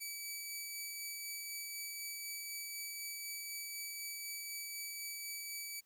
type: tone with tremolo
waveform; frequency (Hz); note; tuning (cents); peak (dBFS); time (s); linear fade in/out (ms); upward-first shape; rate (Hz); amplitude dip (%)
10% pulse; 2294; D7; -41; -32; 0-5.81; 20; triangle; 4; 25
effects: white hiss -75 dBFS RMS until 5.85 s